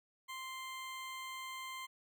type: tone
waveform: 20% pulse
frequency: 1046.5 Hz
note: C6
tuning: in tune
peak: -38 dBFS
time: 0.28-1.87 s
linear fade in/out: 20 ms
effects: none